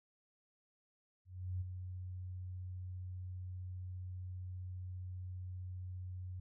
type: tone with ADSR envelope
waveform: sine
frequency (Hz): 91.5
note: F#2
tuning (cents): -19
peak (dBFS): -35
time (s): 1.25-6.4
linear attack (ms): 360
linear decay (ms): 19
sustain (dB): -7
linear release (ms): 6
effects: none